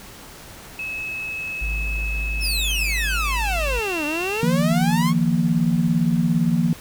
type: tone with pitch glide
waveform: sine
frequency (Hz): 2583 to 2721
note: E7 to F7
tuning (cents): -36 to -46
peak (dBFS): -26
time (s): 0.79-4.41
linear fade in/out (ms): 2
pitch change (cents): +90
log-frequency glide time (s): 3.11-3.86
type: tone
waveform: triangle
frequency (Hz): 51.91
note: G#1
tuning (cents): 0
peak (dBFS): -21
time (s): 1.61-3.8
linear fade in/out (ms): 10
type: exponential two-way sweep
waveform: sawtooth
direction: down then up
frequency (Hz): 5490 to 289 to 1131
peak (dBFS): -20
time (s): 2.4-5.14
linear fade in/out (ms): 50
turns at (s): 4.05
type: chord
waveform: sine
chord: Eb suspended second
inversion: none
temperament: equal with one note detuned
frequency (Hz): 155.56 / 173.11 / 233.1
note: Eb3 / F3 / Bb3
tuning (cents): 0 / -15 / 0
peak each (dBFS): -23 / -19 / -21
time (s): 4.43-6.73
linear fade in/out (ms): 2
effects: pink hiss -41 dBFS RMS until 6.8 s